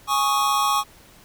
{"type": "chord", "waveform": "square", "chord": "Ab suspended fourth", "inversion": "none", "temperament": "equal", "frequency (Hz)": [830.6, 1108.7, 1244.5], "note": ["Ab5", "Db6", "Eb6"], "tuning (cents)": [0, 0, 0], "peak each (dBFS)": [-25, -21, -27], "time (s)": [0.07, 0.84], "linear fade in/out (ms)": 50, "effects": ["pink hiss -50 dBFS RMS until 1.24 s"]}